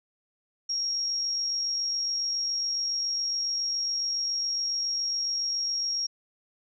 sine tone with amplitude modulation, 5588 Hz, F8, in tune, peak -25 dBFS, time 0.69-6.07 s, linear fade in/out 10 ms, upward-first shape sine, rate 47.2 Hz, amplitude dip 25%, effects none

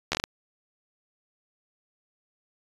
slowing click train, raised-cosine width 0.2 ms, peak -8 dBFS, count 6, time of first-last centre 0.12-0.239 s, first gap 12 ms, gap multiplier 1.35, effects resampled to 24000 Hz

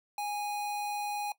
square tone, 826 Hz, G#5, 10 cents flat, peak -33 dBFS, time 0.18-1.32 s, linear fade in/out 2 ms, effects noise-tail reverb RT60 0.1 s tail -17 dB re dry

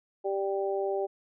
harmonic tone, 196 Hz, G3, in tune, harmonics 2 / 3 / 4, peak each -29 / -33 / -35 dBFS, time 0.24-1.07 s, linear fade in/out 20 ms, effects none

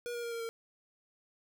square tone with pitch steps, 480.4 / 474.6 / 468.9 / 463.2 / 457.6 Hz, B4 / A#4 / A#4 / A#4 / A#4, -48 / +31 / +10 / -11 / -32 cents, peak -37 dBFS, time 0.06-0.49 s, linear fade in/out 0 ms, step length 86 ms, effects none

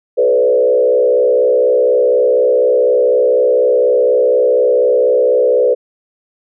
sine tone with frequency modulation, 497.8 Hz, B4, 14 cents sharp, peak -8 dBFS, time 0.17-5.75 s, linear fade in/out 20 ms, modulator 64.1 Hz, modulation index 1.1, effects none

